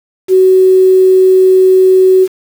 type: tone with quantisation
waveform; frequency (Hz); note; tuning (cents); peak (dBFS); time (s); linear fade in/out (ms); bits
sine; 374.8; F#4; +22; -3; 0.28-2.28; 50; 5
effects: none